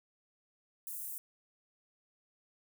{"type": "high-pass noise", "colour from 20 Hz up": "white", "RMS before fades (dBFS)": -42, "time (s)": [0.87, 1.18], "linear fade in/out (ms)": 0, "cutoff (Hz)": 9100, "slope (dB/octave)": 24, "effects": []}